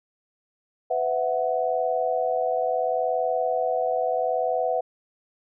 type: chord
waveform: sine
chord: B suspended fourth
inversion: none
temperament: equal with one note detuned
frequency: 502.5 / 659.3 / 740 Hz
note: B4 / E5 / F#5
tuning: +30 / 0 / 0 cents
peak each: -26 dBFS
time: 0.9-4.81 s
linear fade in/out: 10 ms
effects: none